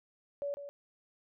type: tone with echo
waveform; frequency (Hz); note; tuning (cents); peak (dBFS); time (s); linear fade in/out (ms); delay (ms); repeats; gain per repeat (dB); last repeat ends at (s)
sine; 569; C#5; +45; -33; 0.42-0.54; 0; 150; 1; -9; 0.69
effects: none